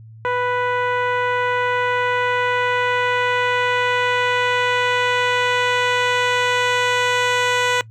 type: tone with low-pass filter sweep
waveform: 10% pulse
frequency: 493.9 Hz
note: B4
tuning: in tune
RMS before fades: -19 dBFS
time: 0.25-7.81 s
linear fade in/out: 0 ms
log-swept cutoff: 1400 to 6200 Hz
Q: 0.8
effects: noise-tail reverb RT60 0.1 s tail -22 dB re dry + added 111 Hz sine -38 dBFS peak until 7.9 s

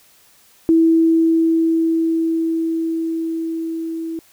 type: tone with level ramp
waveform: sine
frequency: 327 Hz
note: E4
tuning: 14 cents flat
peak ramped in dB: -9 to -23 dBFS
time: 0.69-4.19 s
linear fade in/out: 0 ms
effects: white hiss -52 dBFS RMS until 4.32 s

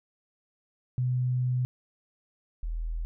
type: tone pair in turn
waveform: sine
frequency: 125.8 / 40.9 Hz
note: B2 / E1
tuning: +32 / -13 cents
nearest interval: octave + perfect fifth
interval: 1945 cents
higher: first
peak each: -24 / -29 dBFS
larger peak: first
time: 0.98-1.65 / 2.63-3.05 s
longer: first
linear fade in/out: 0 ms
effects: none

